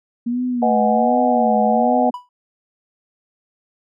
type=tone with vibrato; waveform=sine; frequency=233.1 Hz; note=A#3; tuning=in tune; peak=-18 dBFS; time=0.26-2.11 s; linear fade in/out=10 ms; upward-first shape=sine; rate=1.3 Hz; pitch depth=130 cents each way
type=chord; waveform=sine; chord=G# minor seventh; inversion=first; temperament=equal; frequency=493.9 / 622.3 / 740 / 830.6 Hz; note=B4 / D#5 / F#5 / G#5; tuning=0 / 0 / 0 / 0 cents; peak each=-22 / -20 / -17 / -23 dBFS; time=0.62-2.1 s; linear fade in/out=5 ms
type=tone with exponential decay; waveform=triangle; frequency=986 Hz; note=B5; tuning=3 cents flat; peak=-21 dBFS; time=2.14-2.29 s; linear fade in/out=2 ms; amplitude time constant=31 ms
effects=none